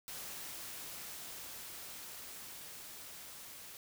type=noise with level ramp; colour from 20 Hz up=white; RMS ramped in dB=-45 to -51 dBFS; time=0.08-3.77 s; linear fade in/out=0 ms; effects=none